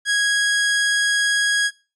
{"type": "tone", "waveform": "sawtooth", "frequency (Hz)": 1653, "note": "G#6", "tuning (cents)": -9, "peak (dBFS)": -13, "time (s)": [0.05, 1.71], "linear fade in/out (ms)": 50, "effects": ["noise-tail reverb RT60 0.3 s tail -20 dB re dry", "resampled to 24000 Hz"]}